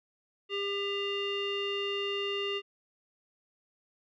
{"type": "tone with low-pass filter", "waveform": "square", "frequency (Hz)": 400, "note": "G4", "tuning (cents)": 35, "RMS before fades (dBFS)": -33, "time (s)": [0.49, 2.62], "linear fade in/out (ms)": 50, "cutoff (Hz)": 3000, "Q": 9.9, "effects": []}